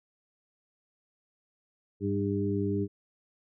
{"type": "harmonic tone with a mistuned harmonic", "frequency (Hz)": 100.4, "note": "G2", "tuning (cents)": 42, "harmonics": [1, 2, 3, 4], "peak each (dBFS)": [-32, -32, -32, -32], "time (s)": [2, 2.88], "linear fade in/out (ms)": 50, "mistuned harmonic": 2, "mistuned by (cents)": -29, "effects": []}